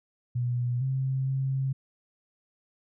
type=tone with pitch steps; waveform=sine; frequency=122.3 / 132.7 / 134 Hz; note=B2 / C3 / C3; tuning=-16 / +25 / +42 cents; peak=-25 dBFS; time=0.35-1.73 s; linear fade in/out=10 ms; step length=460 ms; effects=none